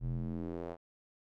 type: tone with band-pass filter sweep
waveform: square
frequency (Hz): 42.45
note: F1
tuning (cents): -48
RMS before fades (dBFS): -38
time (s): 0-0.77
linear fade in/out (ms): 50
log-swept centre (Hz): 100 to 650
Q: 1.8
effects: none